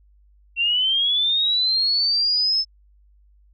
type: linear sweep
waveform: sine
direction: up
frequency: 2712 to 5274 Hz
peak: -17 dBFS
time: 0.56-2.65 s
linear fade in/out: 50 ms
effects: added 50 Hz sine -52 dBFS peak until 3.53 s